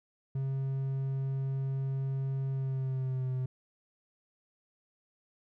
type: tone with pitch glide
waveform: triangle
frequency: 134.8 to 128.64 Hz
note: C#3 to C3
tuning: -48 to -29 cents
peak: -28 dBFS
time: 0.35-3.46 s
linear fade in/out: 5 ms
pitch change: -81 cents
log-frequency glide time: 2.5-3.32 s
effects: none